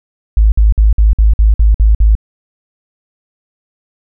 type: tone bursts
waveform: sine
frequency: 53.3 Hz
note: G#1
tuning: 46 cents sharp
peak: -4 dBFS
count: 9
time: 0.37-2.152 s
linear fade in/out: 0 ms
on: 150 ms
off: 54 ms
effects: none